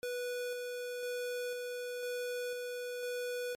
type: tone with tremolo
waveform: square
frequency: 491.6 Hz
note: B4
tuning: 8 cents flat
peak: -36 dBFS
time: 0.03-3.55 s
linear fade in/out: 0 ms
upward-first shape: square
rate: 1 Hz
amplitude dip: 25%
effects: MP3 64 kbps